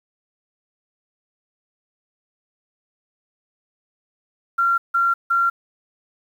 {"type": "tone bursts", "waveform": "sine", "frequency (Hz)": 1375, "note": "F6", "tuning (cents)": -27, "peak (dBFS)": -15, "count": 3, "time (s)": [4.58, 5.5], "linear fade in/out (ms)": 10, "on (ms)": 200, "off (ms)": 160, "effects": ["8-bit"]}